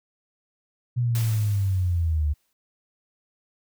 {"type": "linear sweep", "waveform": "sine", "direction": "down", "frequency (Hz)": [123.47, 71.9], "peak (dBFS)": -20, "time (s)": [0.96, 2.34], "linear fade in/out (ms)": 20}
{"type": "noise with exponential decay", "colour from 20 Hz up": "white", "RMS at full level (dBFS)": -34, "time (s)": [1.15, 2.53], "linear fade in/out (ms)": 1, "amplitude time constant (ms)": 300}
{"effects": []}